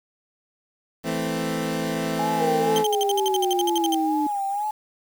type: chord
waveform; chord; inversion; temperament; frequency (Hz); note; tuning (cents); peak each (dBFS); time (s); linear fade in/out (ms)
20% pulse; A minor; second; equal; 164.81 / 220 / 261.6; E3 / A3 / C4; 0 / 0 / 0; -24; 1.03-2.85; 50
type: tone with vibrato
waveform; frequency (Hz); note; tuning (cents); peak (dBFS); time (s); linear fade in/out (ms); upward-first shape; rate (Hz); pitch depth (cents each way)
sine; 818; G#5; -26; -23; 2.19-4.71; 5; sine; 2.1; 71
type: exponential sweep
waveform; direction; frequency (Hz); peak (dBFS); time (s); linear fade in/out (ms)
sine; down; 480.7 to 298.2; -22; 2.4-4.27; 5
type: tone bursts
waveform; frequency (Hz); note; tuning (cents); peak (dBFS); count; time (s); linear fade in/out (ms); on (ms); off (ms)
sawtooth; 3136; G7; 0; -21; 15; 2.76-3.945; 0; 23; 60
effects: 7-bit